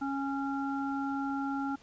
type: harmonic tone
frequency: 275.6 Hz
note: C#4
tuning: 10 cents flat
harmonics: 1 / 3 / 5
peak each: -32 / -37 / -39 dBFS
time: 0.01-1.76 s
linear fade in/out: 10 ms
effects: pink hiss -59 dBFS RMS until 1.82 s + resampled to 16000 Hz